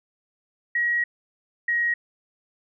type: tone pair in turn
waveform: sine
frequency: 1903 / 1890.9 Hz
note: A#6 / A#6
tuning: +35 / +24 cents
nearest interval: unison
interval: 11 cents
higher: first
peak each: -20 dBFS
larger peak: neither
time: 0.75-1.04 / 1.68-1.94 s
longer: first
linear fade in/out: 5 ms
effects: none